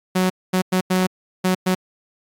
sawtooth tone bursts at uneven times, 185 Hz, F#3, in tune, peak -12 dBFS, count 6, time 0.15-0.3 / 0.53-0.62 / 0.72-0.81 / 0.9-1.07 / 1.44-1.55 / 1.66-1.75 s, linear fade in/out 10 ms, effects AAC 48 kbps

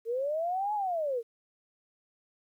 sine linear two-way sweep, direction up then down, 441.8 to 856 to 441.8 Hz, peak -28 dBFS, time 0.05-1.23 s, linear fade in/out 50 ms, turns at 0.74 s, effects 11-bit

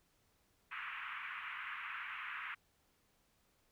pink band-pass noise, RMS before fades -45 dBFS, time 0.71-2.55 s, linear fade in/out 10 ms, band 1100 to 2700 Hz, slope 48 dB/octave, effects pink hiss -75 dBFS RMS until 3.71 s

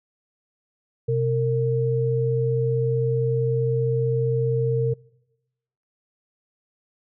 sine tone pair together, 127.4 / 457.7 Hz, C3 / A#4, -46 / -32 cents, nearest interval octave + minor seventh, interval 2214 cents, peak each -22 dBFS, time 1.08-4.94 s, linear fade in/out 10 ms, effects noise-tail reverb RT60 1.0 s tail -25 dB re dry

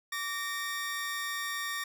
sawtooth tone pair together, 1157.7 / 1843 Hz, D6 / A#6, -25 / -20 cents, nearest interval minor sixth, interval 805 cents, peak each -34 / -31 dBFS, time 0.12-1.84 s, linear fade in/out 5 ms, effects none

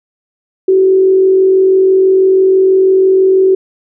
sine tone with frequency modulation, 379.4 Hz, F#4, 43 cents sharp, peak -5 dBFS, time 0.68-3.55 s, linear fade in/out 5 ms, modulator 46.1 Hz, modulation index 0.29, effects none

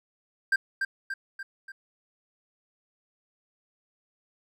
triangle tone with echo, 1582 Hz, G6, 15 cents sharp, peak -18 dBFS, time 0.52-0.56 s, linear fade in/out 5 ms, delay 290 ms, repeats 4, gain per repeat -5 dB, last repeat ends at 1.72 s, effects none

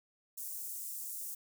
white high-pass noise, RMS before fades -42 dBFS, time 0.37-1.35 s, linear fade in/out 10 ms, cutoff 7100 Hz, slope 24 dB/octave, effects none

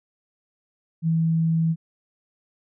sine tone, 163.1 Hz, E3, 18 cents flat, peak -18 dBFS, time 1.02-1.76 s, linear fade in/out 50 ms, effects none

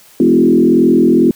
sine tone with frequency modulation, 293.7 Hz, D4, in tune, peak -6 dBFS, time 0.2-1.31 s, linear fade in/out 2 ms, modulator 42.1 Hz, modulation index 2, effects white hiss -44 dBFS RMS until 1.35 s

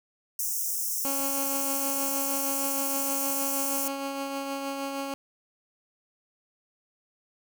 white high-pass noise, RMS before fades -30 dBFS, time 0.39-3.88 s, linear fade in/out 2 ms, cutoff 5400 Hz, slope 96 dB/octave
15% pulse tone with tremolo, 275.3 Hz, C#4, 12 cents flat, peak -23 dBFS, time 1.05-5.14 s, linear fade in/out 0 ms, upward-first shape triangle, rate 6.4 Hz, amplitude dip 35%
effects none

